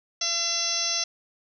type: harmonic tone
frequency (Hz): 678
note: E5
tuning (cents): +49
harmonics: 1 / 2 / 3 / 4 / 5 / 6 / 7 / 8 / 9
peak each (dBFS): -39 / -40 / -39 / -36 / -35 / -33 / -35 / -29 / -28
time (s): 0.21-1.04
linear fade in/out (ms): 5
effects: none